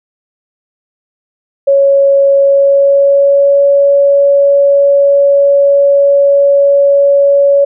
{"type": "tone with pitch glide", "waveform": "sine", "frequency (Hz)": [554.4, 562.1], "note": ["C#5", "C#5"], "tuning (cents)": [0, 24], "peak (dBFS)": -4, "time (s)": [1.67, 7.65], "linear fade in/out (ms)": 10, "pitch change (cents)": 24, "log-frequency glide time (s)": [2.36, 3.62], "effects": []}